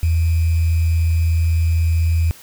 sine tone with sample-and-hold, 82.41 Hz, E2, in tune, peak -13 dBFS, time 0.03-2.31 s, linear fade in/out 0 ms, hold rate 2450 Hz, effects white hiss -43 dBFS RMS until 2.42 s

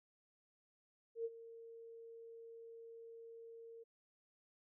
sine tone with ADSR envelope, 458.7 Hz, A#4, 28 cents flat, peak -36 dBFS, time 1.15-3.84 s, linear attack 99 ms, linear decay 39 ms, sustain -16 dB, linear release 16 ms, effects none

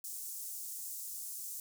pink high-pass noise, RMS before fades -43 dBFS, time 0.04-1.6 s, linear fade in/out 2 ms, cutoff 7100 Hz, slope 24 dB/octave, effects none

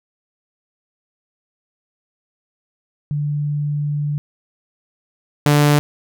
sine / sawtooth tone pair in turn, 146.83 / 146.83 Hz, D3 / D3, 0 / 0 cents, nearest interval unison, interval 0 cents, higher neither, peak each -18 / -7 dBFS, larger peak second, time 3.11-4.18 / 5.46-5.79 s, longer first, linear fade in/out 0 ms, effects none

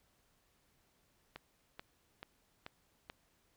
click train, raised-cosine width 0.3 ms, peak -29 dBFS, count 5, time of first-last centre 1.36-3.099 s, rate 2.3 Hz, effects pink hiss -74 dBFS RMS until 3.56 s

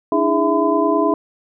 sine tone cluster, 294.3 / 324 / 412.1 / 662 / 1013 Hz, D4 / E4 / G#4 / E5 / B5, +4 / -30 / -13 / +7 / +44 cents, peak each -20 dBFS, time 0.12-1.14 s, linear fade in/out 2 ms, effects none

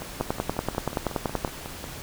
two click trains, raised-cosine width 1 ms, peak -10 / -20 dBFS, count 14 / 11, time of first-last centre 0.21-1.448 / 0.02-1.841 s, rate 10.5 / 5.49 Hz, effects pink hiss -39 dBFS RMS until 2.02 s

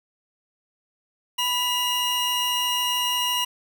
40% pulse tone pair together, 987.8 / 2851 Hz, B5 / F7, 0 / +35 cents, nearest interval octave + tritone, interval 1835 cents, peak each -26 / -22 dBFS, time 1.38-3.45 s, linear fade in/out 10 ms, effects 9-bit

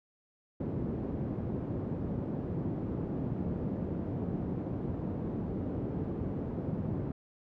pink band-pass noise, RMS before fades -35 dBFS, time 0.6-7.12 s, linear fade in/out 5 ms, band 110 to 330 Hz, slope 12 dB/octave, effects none

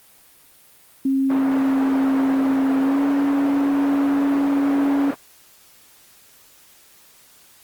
sine tone with pitch glide, 269.1 to 279.9 Hz, C4 to C#4, +49 to +17 cents, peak -16 dBFS, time 1.05-5.11 s, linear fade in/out 5 ms, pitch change +68 cents, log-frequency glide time 2.82-3.01 s
pink band-pass noise, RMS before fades -30 dBFS, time 1.29-5.15 s, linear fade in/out 20 ms, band 380 to 1200 Hz, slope 12 dB/octave
effects white hiss -51 dBFS RMS until 7.63 s + Opus 32 kbps

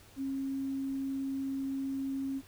sine tone with quantisation, 270.6 Hz, C#4, 42 cents flat, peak -32 dBFS, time 0.16-2.42 s, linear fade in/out 50 ms, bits 10, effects added 99 Hz sine -61 dBFS peak until 2.47 s + pink hiss -58 dBFS RMS until 2.47 s

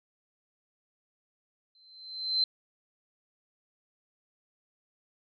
sine tone with exponential growth, 4090 Hz, C8, 40 cents flat, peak -21 dBFS, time 1.75-2.44 s, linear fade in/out 2 ms, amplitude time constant 150 ms, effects none

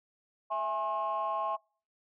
sine chord, E augmented, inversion none, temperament equal with one note detuned, 659.3 / 830.6 / 1074.1 Hz, E5 / G#5 / B#5, 0 / 0 / +45 cents, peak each -34 / -34 / -31 dBFS, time 0.5-1.57 s, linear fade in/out 20 ms, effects noise-tail reverb RT60 0.4 s tail -26 dB re dry + tanh soft clip ceiling -24 dBFS

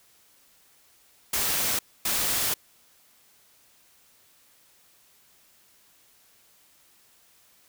white noise bursts at uneven times, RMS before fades -26 dBFS, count 2, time 1.33-1.79 / 2.05-2.54 s, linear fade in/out 5 ms, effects white hiss -60 dBFS RMS until 7.68 s

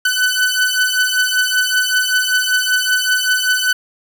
sawtooth beating tone pair, 1500 / 1505.2 Hz, F#6 / F#6, +23 / +29 cents, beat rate 5.2 Hz, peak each -13 dBFS, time 0.05-3.73 s, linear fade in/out 5 ms, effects none

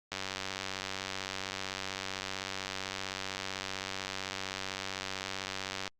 click train, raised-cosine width 0.2 ms, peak -18 dBFS, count 552, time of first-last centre 0.12-5.878 s, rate 95.7 Hz, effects Opus 48 kbps

